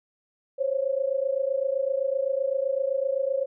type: tone pair together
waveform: sine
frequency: 526.6 / 554.4 Hz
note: C5 / C#5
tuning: +11 / 0 cents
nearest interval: minor second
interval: 89 cents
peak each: -26 dBFS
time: 0.58-3.46 s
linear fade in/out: 20 ms
effects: none